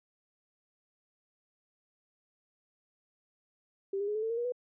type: tone with pitch steps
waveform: sine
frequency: 392 / 405.1 / 418.7 / 432.7 / 447.2 / 462.1 / 477.6 / 493.6 Hz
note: G4 / G#4 / G#4 / A4 / A4 / A#4 / A#4 / B4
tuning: 0 / -43 / +14 / -29 / +28 / -15 / +42 / -1 cents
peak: -30 dBFS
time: 3.93-4.522 s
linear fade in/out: 5 ms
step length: 74 ms
effects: none